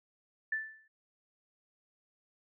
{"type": "tone with exponential decay", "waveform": "sine", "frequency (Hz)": 1760, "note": "A6", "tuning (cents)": 0, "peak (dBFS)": -28, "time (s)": [0.52, 0.88], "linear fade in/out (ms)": 5, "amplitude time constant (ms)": 78, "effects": []}